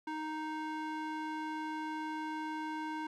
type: tone with band-pass filter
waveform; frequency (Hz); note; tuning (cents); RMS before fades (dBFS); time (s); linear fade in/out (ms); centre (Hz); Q
square; 311.1; D#4; 0; -39; 0.07-3.07; 5; 1000; 1
effects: none